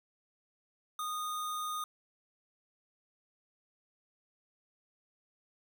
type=tone with sample-and-hold; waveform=sine; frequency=1236 Hz; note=D#6; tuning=12 cents flat; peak=-34 dBFS; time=0.99-1.84 s; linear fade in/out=2 ms; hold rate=4900 Hz; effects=none